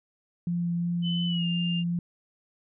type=tone with vibrato; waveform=sine; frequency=172.5 Hz; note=F3; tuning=21 cents flat; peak=-25 dBFS; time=0.47-1.99 s; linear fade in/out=2 ms; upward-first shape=sine; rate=2.8 Hz; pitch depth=9 cents each way
type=tone with pitch glide; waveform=sine; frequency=3022 to 2803 Hz; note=F#7 to F7; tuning=+36 to +6 cents; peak=-31 dBFS; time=1.02-1.84 s; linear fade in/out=50 ms; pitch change=-130 cents; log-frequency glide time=1.26-1.47 s
effects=none